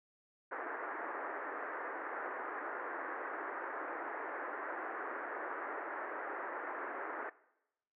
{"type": "band-pass noise", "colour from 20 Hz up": "white", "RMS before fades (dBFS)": -42, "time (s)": [0.51, 7.3], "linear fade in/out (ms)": 10, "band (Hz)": [300, 1800], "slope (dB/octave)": 48, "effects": ["noise-tail reverb RT60 0.9 s tail -20 dB re dry"]}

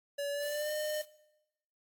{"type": "tone with pitch glide", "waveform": "square", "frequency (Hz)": [570, 607.4], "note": ["C#5", "D#5"], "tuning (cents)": [48, -42], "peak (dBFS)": -34, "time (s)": [0.18, 1.02], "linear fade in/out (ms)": 10, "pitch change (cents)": 110, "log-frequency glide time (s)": [0.31, 0.73]}
{"type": "noise", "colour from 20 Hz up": "blue", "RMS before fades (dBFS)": -47, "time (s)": [0.39, 1.06], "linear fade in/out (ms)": 50}
{"effects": ["noise-tail reverb RT60 0.9 s tail -19 dB re dry", "AAC 64 kbps"]}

